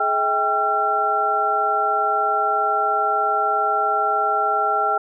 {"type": "tone cluster", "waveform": "sine", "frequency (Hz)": [423.1, 643, 793, 1360], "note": ["G#4", "E5", "G5", "F6"], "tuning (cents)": [32, -43, 20, -46], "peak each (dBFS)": [-27, -27, -21, -20], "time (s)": [0, 4.98], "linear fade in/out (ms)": 5, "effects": []}